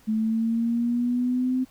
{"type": "linear sweep", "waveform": "sine", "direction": "up", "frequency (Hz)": [216.5, 258.7], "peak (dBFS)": -21, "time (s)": [0.07, 1.65], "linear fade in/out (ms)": 20, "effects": ["pink hiss -57 dBFS RMS until 1.7 s"]}